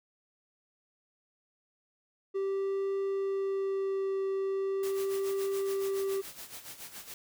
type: tone with vibrato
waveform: triangle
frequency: 389.7 Hz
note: G4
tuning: 10 cents flat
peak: -27 dBFS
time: 2.34-6.22 s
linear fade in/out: 20 ms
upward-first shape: triangle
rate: 0.39 Hz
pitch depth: 10 cents each way
type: noise with tremolo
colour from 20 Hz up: white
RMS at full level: -43 dBFS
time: 4.83-7.14 s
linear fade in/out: 2 ms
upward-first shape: sine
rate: 7.1 Hz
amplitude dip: 70%
effects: none